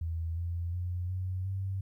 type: tone with pitch steps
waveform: sine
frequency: 82.41 / 85.66 / 89.04 / 92.56 / 96.21 Hz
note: E2 / F2 / F2 / F#2 / G2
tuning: 0 / -33 / +34 / +1 / -32 cents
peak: -31 dBFS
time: 0.01-1.81 s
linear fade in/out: 5 ms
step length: 360 ms
effects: 12-bit